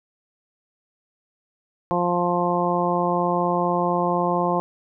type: harmonic tone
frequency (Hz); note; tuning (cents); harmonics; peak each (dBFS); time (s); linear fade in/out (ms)
175.8; F3; +12; 1 / 2 / 3 / 4 / 5 / 6; -26 / -26 / -26 / -26 / -26 / -26; 1.91-4.6; 0
effects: none